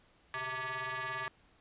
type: ring-modulated tone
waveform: sawtooth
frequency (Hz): 261.6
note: C4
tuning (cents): 0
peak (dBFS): -29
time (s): 0.34-1.28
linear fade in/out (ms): 0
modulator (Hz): 1430
effects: pink hiss -66 dBFS RMS until 1.6 s + resampled to 8000 Hz